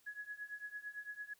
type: tone with tremolo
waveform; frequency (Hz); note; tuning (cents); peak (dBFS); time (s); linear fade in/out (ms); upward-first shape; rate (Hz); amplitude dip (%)
sine; 1681; G#6; +20; -40; 0.06-1.34; 10; triangle; 8.9; 95
effects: white hiss -71 dBFS RMS until 1.39 s